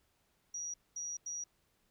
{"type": "tone bursts at uneven times", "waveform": "sine", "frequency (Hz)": 5770, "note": "F#8", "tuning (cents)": -44, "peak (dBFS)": -38, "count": 3, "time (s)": [[0.54, 0.74], [0.96, 1.17], [1.26, 1.44]], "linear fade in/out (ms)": 5, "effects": ["pink hiss -75 dBFS RMS until 1.9 s"]}